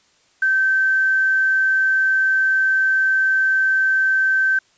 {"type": "tone with quantisation", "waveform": "sine", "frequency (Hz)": 1549, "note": "G6", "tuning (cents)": -21, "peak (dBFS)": -14, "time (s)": [0.42, 4.59], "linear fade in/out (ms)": 5, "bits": 7, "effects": ["white hiss -58 dBFS RMS until 4.77 s", "resampled to 16000 Hz"]}